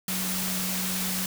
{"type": "tone in noise", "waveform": "sine", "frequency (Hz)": 186, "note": "F#3", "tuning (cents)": 9, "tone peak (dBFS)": -32, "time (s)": [0.08, 1.26], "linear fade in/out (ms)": 2, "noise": "white", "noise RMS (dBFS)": -30, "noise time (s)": [0.08, 1.26], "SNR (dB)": -5, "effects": []}